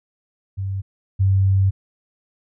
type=tone pair in turn; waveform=sine; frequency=97 / 96.56 Hz; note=G2 / G2; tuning=-18 / -26 cents; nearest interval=unison; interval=8 cents; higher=first; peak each=-22 / -13 dBFS; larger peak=second; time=0.57-0.82 / 1.19-1.71 s; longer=second; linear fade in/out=20 ms; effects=none